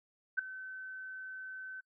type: tone with ADSR envelope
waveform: sine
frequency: 1527 Hz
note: G6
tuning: 46 cents flat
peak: -25 dBFS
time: 0.37-1.81 s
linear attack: 20 ms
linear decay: 6 ms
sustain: -17 dB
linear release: 13 ms
effects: noise-tail reverb RT60 0.1 s tail -24 dB re dry